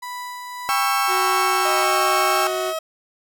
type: tone with tremolo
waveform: 35% pulse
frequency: 987.8 Hz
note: B5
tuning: in tune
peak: -27 dBFS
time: 0.02-1.84 s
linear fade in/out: 10 ms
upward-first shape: sine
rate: 1.8 Hz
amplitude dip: 30%
type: chord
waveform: 35% pulse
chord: C# diminished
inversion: second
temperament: just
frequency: 798.3 / 1108.7 / 1330.5 Hz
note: G5 / C#6 / E6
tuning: +31 / 0 / +16 cents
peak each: -21 dBFS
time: 0.69-2.47 s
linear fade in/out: 0 ms
type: tone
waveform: sawtooth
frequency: 370 Hz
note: F#4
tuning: in tune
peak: -21 dBFS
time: 1.07-2.74 s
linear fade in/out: 50 ms
type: tone with pitch glide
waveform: 30% pulse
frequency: 622.3 to 639.4 Hz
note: D#5 to D#5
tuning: 0 to +47 cents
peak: -21 dBFS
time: 1.65-2.79 s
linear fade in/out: 5 ms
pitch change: +47 cents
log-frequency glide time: 2.1-2.6 s
effects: none